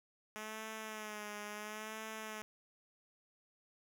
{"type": "tone with vibrato", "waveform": "5% pulse", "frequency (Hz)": 213.7, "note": "G#3", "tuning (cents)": 50, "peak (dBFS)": -32, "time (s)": [0.36, 2.42], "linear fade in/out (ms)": 0, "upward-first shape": "sine", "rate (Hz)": 0.73, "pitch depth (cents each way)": 47, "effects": []}